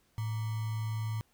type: tone with sample-and-hold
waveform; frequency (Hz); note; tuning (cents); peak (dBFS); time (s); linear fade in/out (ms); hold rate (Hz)
sine; 110; A2; 0; -31; 0.18-1.21; 0; 1050
effects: pink hiss -70 dBFS RMS until 1.33 s